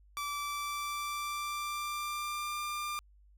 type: tone with pitch glide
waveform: sawtooth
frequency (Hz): 1160 to 1194.7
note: D6 to D6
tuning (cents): -22 to +29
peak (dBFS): -31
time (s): 0.17-2.99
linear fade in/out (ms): 0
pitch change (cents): +51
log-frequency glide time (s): 0.29-2.6
effects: added 50 Hz sine -58 dBFS peak until 3.37 s